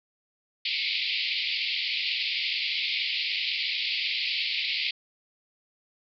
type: band-pass noise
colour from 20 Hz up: pink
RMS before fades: -29 dBFS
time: 0.65-4.91 s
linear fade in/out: 5 ms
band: 2100 to 4800 Hz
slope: 96 dB/octave
effects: none